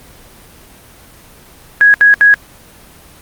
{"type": "tone bursts", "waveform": "sine", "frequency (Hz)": 1661.2, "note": "G#6", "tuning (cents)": 0, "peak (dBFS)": -3, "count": 3, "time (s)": [1.81, 2.34], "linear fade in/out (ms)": 0, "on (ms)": 130, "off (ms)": 70, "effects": ["pink hiss -40 dBFS RMS until 3.21 s", "Opus 24 kbps"]}